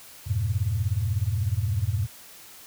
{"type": "chord", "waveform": "sine", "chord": "F diminished", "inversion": "none", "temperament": "equal", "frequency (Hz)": [87.31, 103.83, 123.47], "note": ["F2", "Ab2", "Cb3"], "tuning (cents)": [0, 0, 0], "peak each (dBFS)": [-28, -25, -30], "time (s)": [0.26, 2.07], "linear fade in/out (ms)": 20, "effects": ["white hiss -47 dBFS RMS until 2.66 s"]}